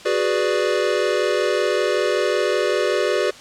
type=chord; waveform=square; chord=G# half-diminished seventh; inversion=third; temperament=equal; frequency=370 / 415.3 / 493.9 / 587.3 Hz; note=F#4 / G#4 / B4 / D5; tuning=0 / 0 / 0 / 0 cents; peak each=-24 dBFS; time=0.05-3.31 s; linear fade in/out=10 ms; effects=white hiss -41 dBFS RMS until 3.4 s + low-pass 6000 Hz 12 dB/octave